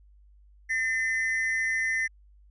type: ring-modulated tone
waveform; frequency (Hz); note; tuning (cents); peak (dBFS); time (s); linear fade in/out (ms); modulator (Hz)
triangle; 1924; B6; -46; -20; 0.69-2.08; 20; 117
effects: added 50 Hz sine -53 dBFS peak until 2.5 s + resampled to 24000 Hz